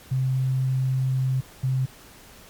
sine tone pair in turn, 130.81 / 130.81 Hz, C3 / C3, 0 / 0 cents, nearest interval unison, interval 0 cents, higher neither, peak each -20 dBFS, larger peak neither, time 0.11-1.41 / 1.63-1.86 s, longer first, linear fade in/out 10 ms, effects pink hiss -48 dBFS RMS until 2.49 s + MP3 96 kbps

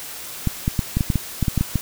clicks, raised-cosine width 5 ms, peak -6 dBFS, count 12, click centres 0.473 / 0.679 / 0.792 / 0.97 / 1.008 / 1.102 / 1.157 / 1.427 / 1.482 / 1.577 / 1.61 / 1.757 s, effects white hiss -34 dBFS RMS until 1.81 s

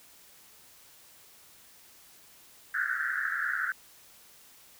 pink band-pass noise, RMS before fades -31 dBFS, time 2.74-3.72 s, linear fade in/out 2 ms, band 1400 to 1800 Hz, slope 96 dB/octave, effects white hiss -56 dBFS RMS until 4.79 s

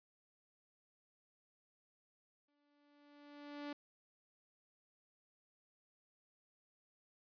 sawtooth tone with exponential growth, 290.5 Hz, D4, 19 cents flat, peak -38 dBFS, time 2.48-3.73 s, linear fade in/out 5 ms, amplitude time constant 270 ms, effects resampled to 11025 Hz

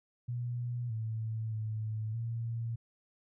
sine tone with pitch steps, 121.1 / 111.1 / 109 / 115.5 Hz, B2 / A2 / A2 / A#2, -34 / +17 / -16 / -16 cents, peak -33 dBFS, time 0.28-2.76 s, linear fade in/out 10 ms, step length 620 ms, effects none

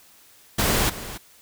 pink noise with echo, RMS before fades -21 dBFS, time 0.58-0.9 s, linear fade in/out 10 ms, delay 280 ms, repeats 1, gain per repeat -14 dB, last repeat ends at 1.18 s, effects white hiss -53 dBFS RMS until 1.41 s

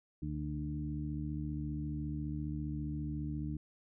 harmonic tone with a mistuned harmonic, 74.7 Hz, D2, 30 cents sharp, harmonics 1 / 2 / 3 / 4, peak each -41 / -39 / -45 / -41 dBFS, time 0.22-3.57 s, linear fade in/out 5 ms, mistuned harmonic 1, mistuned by -21 cents, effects none

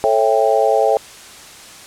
sine chord, A dominant seventh, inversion none, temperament just, 440 / 550 / 660 / 792 Hz, A4 / C#5 / E5 / G5, 0 / -14 / +2 / +18 cents, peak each -17 dBFS, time 0.04-0.97 s, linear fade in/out 0 ms, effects white hiss -38 dBFS RMS until 1.86 s + low-pass 9000 Hz 12 dB/octave

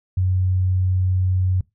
sine tone, 92.5 Hz, F#2, in tune, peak -16 dBFS, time 0.17-1.61 s, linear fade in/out 5 ms, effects noise-tail reverb RT60 0.2 s tail -22 dB re dry

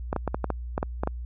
clicks, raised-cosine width 1 ms, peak -12 dBFS, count 10, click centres 0.129 / 0.163 / 0.277 / 0.345 / 0.443 / 0.503 / 0.779 / 0.829 / 1.035 / 1.074 s, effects added 60 Hz sine -32 dBFS peak until 1.25 s

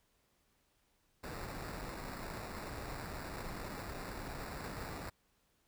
pink noise with sample-and-hold, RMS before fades -44 dBFS, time 1.23-5.1 s, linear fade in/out 10 ms, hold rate 3150 Hz, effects pink hiss -75 dBFS RMS until 5.67 s

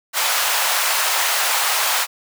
pink high-pass noise, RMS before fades -19 dBFS, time 0.13-2.07 s, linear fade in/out 50 ms, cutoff 730 Hz, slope 24 dB/octave, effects none

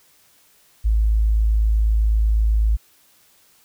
sine tone, 54 Hz, A1, 32 cents flat, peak -14 dBFS, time 0.84-2.77 s, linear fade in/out 20 ms, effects white hiss -56 dBFS RMS until 3.64 s

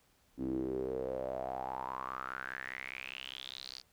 sawtooth tone with band-pass filter sweep, 64.9 Hz, C2, 13 cents flat, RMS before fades -40 dBFS, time 0.37-3.83 s, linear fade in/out 50 ms, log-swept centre 280 to 4800 Hz, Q 7.2, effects pink hiss -70 dBFS RMS until 3.92 s

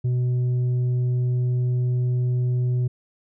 sine tone with tanh clipping, 124.3 Hz, B2, 12 cents sharp, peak -20 dBFS, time 0.04-2.88 s, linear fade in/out 10 ms, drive 4 dB, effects none

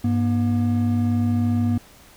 triangle tone pair together, 100.66 / 239.4 Hz, G2 / A#3, +46 / +46 cents, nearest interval octave + minor third, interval 1500 cents, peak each -19 / -18 dBFS, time 0.04-1.78 s, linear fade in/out 5 ms, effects pink hiss -49 dBFS RMS until 2.16 s

